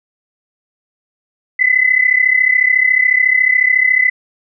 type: tone pair together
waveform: sine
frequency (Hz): 2000 / 2034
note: B6 / C7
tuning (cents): +21 / -50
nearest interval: unison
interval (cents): 29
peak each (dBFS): -12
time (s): 1.59-4.1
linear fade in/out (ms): 10
effects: none